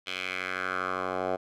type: tone with band-pass filter sweep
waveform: 10% pulse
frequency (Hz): 92.5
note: F#2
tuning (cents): 0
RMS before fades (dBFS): -32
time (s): 0.06-1.37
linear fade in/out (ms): 20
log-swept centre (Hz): 3000 to 700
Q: 2.7
effects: none